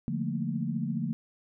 sine chord, Bb major seventh, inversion first, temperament just, 145.68 / 174.81 / 218.5 / 233.1 Hz, D3 / F3 / A3 / Bb3, -14 / +2 / -12 / 0 cents, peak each -34 dBFS, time 0.08-1.13 s, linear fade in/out 0 ms, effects none

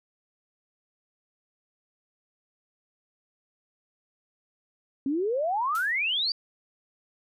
sine exponential sweep, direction up, 261.6 to 4781 Hz, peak -24 dBFS, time 5.06-6.32 s, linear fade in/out 2 ms
blue noise with exponential decay, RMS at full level -36 dBFS, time 5.75-6.02 s, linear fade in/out 1 ms, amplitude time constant 57 ms
effects resampled to 32000 Hz

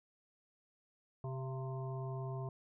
harmonic tone with a mistuned harmonic, 130.81 Hz, C3, in tune, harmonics 1 / 3 / 5 / 7 / 8, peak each -39 / -47 / -49 / -54 / -53 dBFS, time 1.24-2.49 s, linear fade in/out 2 ms, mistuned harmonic 5, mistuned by +50 cents, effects none

